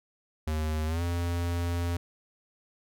square tone with pitch glide, 77.78 to 86.3 Hz, D#2 to F2, 0 to -20 cents, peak -28 dBFS, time 0.47-1.97 s, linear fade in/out 5 ms, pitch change +180 cents, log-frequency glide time 0.86-1.02 s, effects none

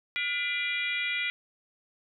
harmonic tone with a mistuned harmonic, 477 Hz, A#4, 40 cents sharp, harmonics 3 / 4 / 5 / 6 / 7 / 8, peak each -38 / -32 / -31 / -42 / -37 / -42 dBFS, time 0.16-1.3 s, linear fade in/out 0 ms, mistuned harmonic 4, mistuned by +87 cents, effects none

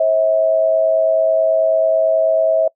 sine tone pair together, 536.8 / 646 Hz, C5 / E5, +44 / -35 cents, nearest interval minor third, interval 321 cents, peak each -19 / -12 dBFS, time 0-2.68 s, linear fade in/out 5 ms, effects noise-tail reverb RT60 0.1 s tail -24 dB re dry

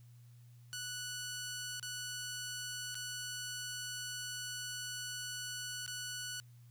10% pulse tone with dropouts, 1478 Hz, F#6, 2 cents flat, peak -32 dBFS, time 0.73-6.4 s, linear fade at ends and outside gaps 0 ms, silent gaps 1.797-1.828 / 2.945-2.953 / 5.863-5.878 s, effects added 120 Hz sine -55 dBFS peak until 6.7 s + white hiss -72 dBFS RMS until 6.7 s

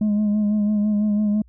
sine tone with vibrato, 209.4 Hz, G#3, 15 cents sharp, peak -14 dBFS, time 0.01-1.42 s, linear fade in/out 5 ms, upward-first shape sine, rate 6 Hz, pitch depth 33 cents each way, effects tanh soft clip ceiling -16 dBFS + added 60 Hz sine -48 dBFS peak until 1.48 s

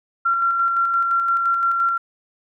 sine tone with tremolo, 1369 Hz, F6, 35 cents flat, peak -15 dBFS, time 0.25-1.98 s, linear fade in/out 10 ms, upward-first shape square, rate 5.8 Hz, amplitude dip 30%, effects none

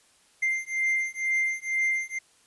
triangle beating tone pair, 2093 / 2095.1 Hz, C7 / C7, 0 / +2 cents, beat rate 2.1 Hz, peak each -26 dBFS, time 0.42-2.19 s, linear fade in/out 10 ms, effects white hiss -61 dBFS RMS until 2.46 s + resampled to 24000 Hz

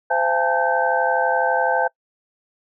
sine tone cluster, 515 / 680 / 815 / 887 / 1548 Hz, C5 / F5 / G#5 / A5 / G6, -28 / -46 / -33 / +14 / -22 cents, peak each -23 dBFS, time 0.1-1.88 s, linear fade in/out 10 ms, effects noise-tail reverb RT60 0.1 s tail -25 dB re dry

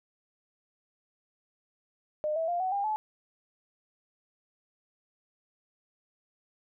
sine tone with pitch steps, 608 / 651.6 / 698.4 / 748.5 / 802.3 / 859.8 Hz, D#5 / E5 / F5 / F#5 / G5 / A5, -40 / -20 / 0 / +20 / +40 / -40 cents, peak -27 dBFS, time 2.24-2.96 s, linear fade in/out 0 ms, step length 120 ms, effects none

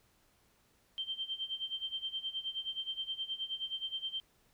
sine tone with tremolo, 3136 Hz, G7, in tune, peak -33 dBFS, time 0.98-4.2 s, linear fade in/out 0 ms, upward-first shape sine, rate 9.5 Hz, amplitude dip 85%, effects pink hiss -70 dBFS RMS until 4.53 s

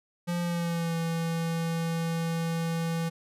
square tone with pitch glide, 173.7 to 165.66 Hz, F3 to E3, -9 to +9 cents, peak -28 dBFS, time 0.27-3.1 s, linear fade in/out 20 ms, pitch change -82 cents, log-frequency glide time 0.41-0.96 s, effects resampled to 32000 Hz

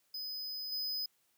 square tone with level steps, 5020 Hz, D#8, 15 cents sharp, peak -39 / -35 dBFS, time 0.14-1.06 s, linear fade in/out 5 ms, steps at 0.72 s, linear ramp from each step 2 ms, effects white hiss -74 dBFS RMS until 1.37 s + high-pass 80 Hz 12 dB/octave

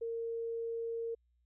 sine tone, 460 Hz, A#4, 23 cents flat, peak -35 dBFS, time 0.01-1.15 s, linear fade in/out 10 ms, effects added 60 Hz sine -70 dBFS peak until 1.45 s

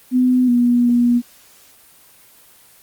sine tone with pitch steps, 252.2 / 242.1 / 240.8 Hz, B3 / B3 / B3, +36 / -34 / -44 cents, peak -11 dBFS, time 0.11-1.22 s, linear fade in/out 50 ms, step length 370 ms, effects white hiss -48 dBFS RMS until 2.82 s + Opus 24 kbps

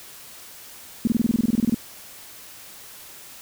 sine tone bursts, 229.2 Hz, A#3, 29 cents flat, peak -15 dBFS, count 15, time 1.05-1.745 s, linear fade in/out 2 ms, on 23 ms, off 25 ms, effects white hiss -43 dBFS RMS until 3.41 s

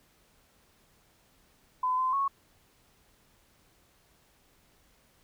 sine tone with pitch steps, 1013 / 1030 / 1103 Hz, B5 / C6 / C#6, +44 / -28 / -9 cents, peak -25 dBFS, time 1.83-2.28 s, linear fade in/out 5 ms, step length 150 ms, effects pink hiss -65 dBFS RMS until 5.23 s

